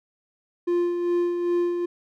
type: tone with tremolo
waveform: triangle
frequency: 349.2 Hz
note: F4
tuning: in tune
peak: -17 dBFS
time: 0.67-1.86 s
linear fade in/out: 10 ms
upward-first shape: sine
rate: 2.5 Hz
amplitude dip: 45%
effects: none